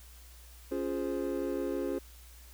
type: chord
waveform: triangle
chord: Db major seventh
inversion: none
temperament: equal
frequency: 277.2 / 349.2 / 415.3 / 523.3 Hz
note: Db4 / F4 / Ab4 / C5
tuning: 0 / 0 / 0 / 0 cents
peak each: -34 / -34 / -35 / -36 dBFS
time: 0.71-1.99 s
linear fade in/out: 10 ms
effects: added 60 Hz sine -51 dBFS peak until 2.53 s + white hiss -57 dBFS RMS until 2.53 s